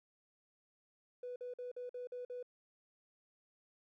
triangle tone bursts, 493.9 Hz, B4, in tune, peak -38 dBFS, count 7, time 1.23-2.428 s, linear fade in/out 5 ms, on 130 ms, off 48 ms, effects tanh soft clip ceiling -39 dBFS

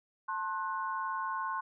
sine chord, F# diminished, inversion first, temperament just, 888 / 1065.6 / 1480 Hz, A5 / C6 / F#6, +16 / +31 / 0 cents, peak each -39 / -34 / -40 dBFS, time 0.28-1.61 s, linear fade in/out 10 ms, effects none

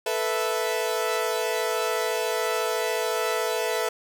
sawtooth chord, A suspended second, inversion none, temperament equal, 440 / 493.9 / 659.3 Hz, A4 / B4 / E5, 0 / 0 / 0 cents, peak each -24 / -25 / -25 dBFS, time 0.06-3.89 s, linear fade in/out 5 ms, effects none

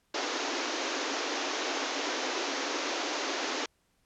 pink band-pass noise, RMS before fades -33 dBFS, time 0.14-3.66 s, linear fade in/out 5 ms, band 260 to 6800 Hz, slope 96 dB/octave, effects pink hiss -72 dBFS RMS until 4.05 s + low-pass 12000 Hz 12 dB/octave

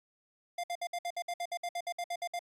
square tone bursts, 698.5 Hz, F5, in tune, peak -34 dBFS, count 16, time 0.58-2.392 s, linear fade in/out 5 ms, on 57 ms, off 60 ms, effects low-pass 11000 Hz 12 dB/octave + AAC 64 kbps

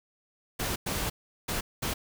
pink noise bursts at uneven times, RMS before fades -31 dBFS, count 4, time 0.59-0.76 / 0.86-1.1 / 1.48-1.61 / 1.82-1.94 s, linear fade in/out 10 ms, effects none

